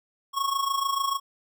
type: tone with amplitude modulation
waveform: square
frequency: 1099 Hz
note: C#6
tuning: 15 cents flat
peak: -22 dBFS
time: 0.33-1.2 s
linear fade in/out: 50 ms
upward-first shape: sine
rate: 26.8 Hz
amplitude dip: 70%
effects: none